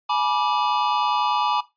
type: tone cluster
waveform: square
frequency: 844 / 974 / 1176 Hz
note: G#5 / B5 / D6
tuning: +28 / -24 / +2 cents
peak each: -25 dBFS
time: 0.09-1.61 s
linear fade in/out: 10 ms
effects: noise-tail reverb RT60 0.2 s tail -17 dB re dry + resampled to 11025 Hz